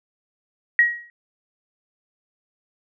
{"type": "tone with exponential decay", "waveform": "sine", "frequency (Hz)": 1900, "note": "A#6", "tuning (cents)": 33, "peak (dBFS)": -9, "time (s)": [0.79, 1.1], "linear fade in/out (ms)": 1, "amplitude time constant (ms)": 66, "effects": []}